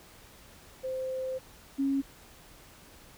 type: tone pair in turn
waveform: sine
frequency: 520 / 274.2 Hz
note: C5 / C#4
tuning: -11 / -19 cents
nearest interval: major seventh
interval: 1108 cents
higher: first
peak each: -31 / -25 dBFS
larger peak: second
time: 0.83-1.39 / 1.78-2.02 s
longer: first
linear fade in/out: 20 ms
effects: pink hiss -54 dBFS RMS until 3.17 s